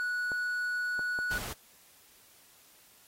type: tone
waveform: triangle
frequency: 1470 Hz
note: F#6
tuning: 12 cents flat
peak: -28 dBFS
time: 0-1.38 s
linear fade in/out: 0 ms
type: clicks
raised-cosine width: 1 ms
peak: -29 dBFS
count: 3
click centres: 0.318 / 0.993 / 1.189 s
type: noise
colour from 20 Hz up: pink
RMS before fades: -39 dBFS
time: 1.31-1.53 s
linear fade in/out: 2 ms
effects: white hiss -60 dBFS RMS until 3.07 s + AAC 48 kbps